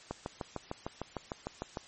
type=click train; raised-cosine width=1 ms; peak=-21 dBFS; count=12; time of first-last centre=0.11-1.772 s; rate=6.62 Hz; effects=white hiss -54 dBFS RMS until 1.87 s + MP3 32 kbps